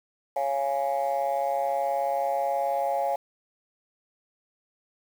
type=chord; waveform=sine; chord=Db major; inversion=none; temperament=just; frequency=554.4 / 693 / 831.5 Hz; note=Db5 / F5 / Ab5; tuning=0 / -14 / +2 cents; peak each=-27 dBFS; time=0.36-3.16 s; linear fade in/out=5 ms; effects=tanh soft clip ceiling -18 dBFS + 8-bit